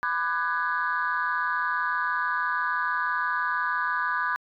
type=chord; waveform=sine; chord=G# half-diminished seventh; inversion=first; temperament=just; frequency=996.7 / 1196.1 / 1495.1 / 1661.2 Hz; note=B5 / D6 / F#6 / G#6; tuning=+16 / +31 / +18 / 0 cents; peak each=-29 dBFS; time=0.03-4.36 s; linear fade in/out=0 ms; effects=tanh soft clip ceiling -16 dBFS